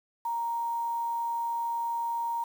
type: tone with quantisation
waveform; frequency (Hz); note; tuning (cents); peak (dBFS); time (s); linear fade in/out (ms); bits
sine; 932.3; A#5; 0; -28; 0.25-2.44; 5; 8
effects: none